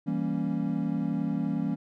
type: chord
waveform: triangle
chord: E diminished seventh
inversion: none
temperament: equal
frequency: 164.81 / 196 / 233.1 / 277.2 Hz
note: E3 / G3 / Bb3 / Db4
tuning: 0 / 0 / 0 / 0 cents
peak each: -30 dBFS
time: 0.06-1.76 s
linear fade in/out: 20 ms
effects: none